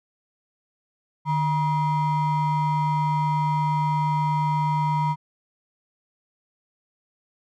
triangle ring-modulated tone, 554.4 Hz, C#5, in tune, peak -15 dBFS, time 1.25-5.16 s, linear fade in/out 50 ms, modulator 403 Hz, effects none

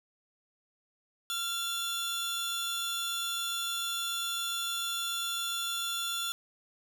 sawtooth tone pair together, 1375 / 3461 Hz, F6 / A7, -27 / -29 cents, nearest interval octave + major third, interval 1598 cents, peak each -33 / -30 dBFS, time 1.3-6.32 s, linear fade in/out 0 ms, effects none

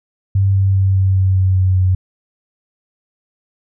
sine tone with pitch steps, 97.6 / 96.87 / 96.15 / 95.43 / 94.71 / 94 / 93.3 / 92.6 Hz, G2 / G2 / G2 / G2 / F#2 / F#2 / F#2 / F#2, -7 / -20 / -33 / -46 / +41 / +28 / +15 / +2 cents, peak -10 dBFS, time 0.35-1.95 s, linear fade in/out 5 ms, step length 200 ms, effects none

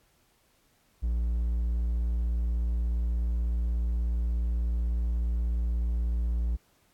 triangle tone, 58.27 Hz, A#1, in tune, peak -23 dBFS, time 1.02-6.57 s, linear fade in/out 20 ms, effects pink hiss -67 dBFS RMS until 6.93 s + AAC 64 kbps

